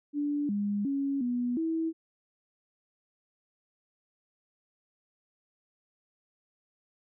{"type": "tone with pitch steps", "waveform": "sine", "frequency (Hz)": [291, 204, 277.2, 244.3, 324.8], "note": ["D4", "G#3", "C#4", "B3", "E4"], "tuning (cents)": [-16, -31, 0, -19, -26], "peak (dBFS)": -27, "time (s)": [0.13, 1.93], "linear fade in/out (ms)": 50, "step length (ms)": 360, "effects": []}